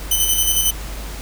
5% pulse tone with tremolo, 3030 Hz, F#7, 40 cents sharp, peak -5 dBFS, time 0.11-0.71 s, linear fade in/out 5 ms, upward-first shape square, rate 11 Hz, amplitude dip 40%, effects added 50 Hz sine -28 dBFS peak until 1.21 s + pink hiss -34 dBFS RMS until 1.21 s

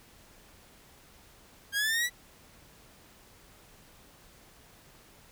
sawtooth linear sweep, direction up, 1598 to 1982 Hz, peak -23 dBFS, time 1.72-2.1 s, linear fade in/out 50 ms, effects pink hiss -57 dBFS RMS until 5.31 s

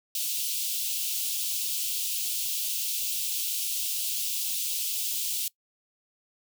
white high-pass noise, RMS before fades -30 dBFS, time 0.15-5.48 s, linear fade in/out 2 ms, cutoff 2700 Hz, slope 48 dB/octave, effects noise-tail reverb RT60 0.1 s tail -22 dB re dry

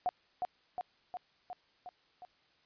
sine tone with echo, 724 Hz, F#5, 38 cents flat, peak -28 dBFS, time 0.06-0.09 s, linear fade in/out 0 ms, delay 360 ms, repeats 6, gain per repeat -3 dB, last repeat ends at 2.25 s, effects white hiss -69 dBFS RMS until 2.65 s + resampled to 11025 Hz

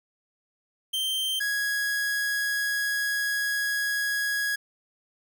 45% pulse tone pair in turn, 3136 / 1661.2 Hz, G7 / G#6, 0 / 0 cents, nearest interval major seventh, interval 1100 cents, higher first, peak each -25 dBFS, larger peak neither, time 0.93-1.4 / 1.4-4.56 s, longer second, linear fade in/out 10 ms, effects none

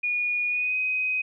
sine tone with pitch glide, 2447 to 2514 Hz, D#7 to D#7, -29 to +17 cents, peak -23 dBFS, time 0.03-1.22 s, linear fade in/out 10 ms, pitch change +46 cents, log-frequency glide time 0.48-0.77 s, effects none

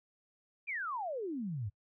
sine exponential sweep, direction down, 2489 to 92.6 Hz, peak -35 dBFS, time 0.67-1.7 s, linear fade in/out 20 ms, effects noise-tail reverb RT60 0.1 s tail -21 dB re dry

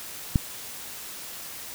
click, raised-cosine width 5 ms, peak -7 dBFS, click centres 0.358 s, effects white hiss -39 dBFS RMS until 1.74 s

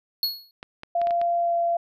square tone with exponential decay, 4339 Hz, C#8, 38 cents flat, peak -19 dBFS, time 0.23-0.51 s, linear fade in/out 1 ms, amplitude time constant 60 ms
clicks, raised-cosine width 0.3 ms, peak -21 dBFS, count 6, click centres 0.629 / 0.834 / 1.016 / 1.071 / 1.108 / 1.215 s
sine tone with pitch glide, 689 to 684.2 Hz, F5 to F5, -24 to -36 cents, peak -20 dBFS, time 0.95-1.77 s, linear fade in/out 5 ms, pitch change -12 cents, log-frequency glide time 1.39-1.54 s
effects none

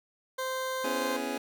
20% pulse tone, 520 Hz, C5, 11 cents flat, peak -26 dBFS, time 0.38-1.17 s, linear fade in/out 10 ms
25% pulse chord, C# minor seventh, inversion third, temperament just, 249.5 / 277.2 / 332.6 / 415.8 Hz, B3 / C#4 / E4 / G#4, +18 / 0 / +16 / +2 cents, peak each -33 / -32 / -37 / -34 dBFS, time 0.84-1.38 s, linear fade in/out 5 ms
effects none

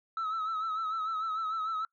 sine tone with vibrato, 1300 Hz, E6, 24 cents flat, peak -28 dBFS, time 0.17-1.85 s, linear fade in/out 2 ms, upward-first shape sine, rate 6.7 Hz, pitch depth 53 cents each way, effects noise-tail reverb RT60 0.1 s tail -24 dB re dry + tanh soft clip ceiling -29 dBFS

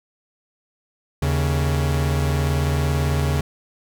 45% pulse tone pair together, 78.67 / 139.4 Hz, D#2 / C#3, +20 / +10 cents, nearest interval minor seventh, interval 990 cents, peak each -21 dBFS, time 1.22-3.41 s, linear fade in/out 5 ms, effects none

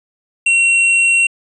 sine tone with hard clipping, 2733 Hz, F7, 38 cents flat, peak -11 dBFS, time 0.46-1.27 s, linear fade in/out 5 ms, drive 7 dB, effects resampled to 24000 Hz

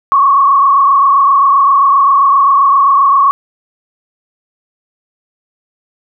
sine tone with frequency modulation, 1108.7 Hz, C#6, in tune, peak -5 dBFS, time 0.12-3.31 s, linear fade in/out 0 ms, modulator 27.6 Hz, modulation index 1.5, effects none

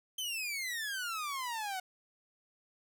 sawtooth exponential sweep, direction down, 3136 to 730 Hz, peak -32 dBFS, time 0.18-1.8 s, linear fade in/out 5 ms, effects none

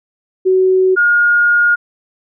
sine tone pair in turn, 374.6 / 1427.4 Hz, F#4 / F6, +21 / +37 cents, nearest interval octave + major seventh, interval 2316 cents, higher second, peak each -8 dBFS, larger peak neither, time 0.45-0.96 / 0.96-1.76 s, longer second, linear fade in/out 20 ms, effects none

